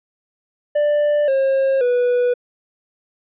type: tone with pitch steps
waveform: triangle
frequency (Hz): 590 / 537.9 / 490.4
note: D5 / C5 / B4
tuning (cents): +8 / +48 / -12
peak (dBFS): -12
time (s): 0.75-2.34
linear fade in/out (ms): 10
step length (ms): 530
effects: resampled to 8000 Hz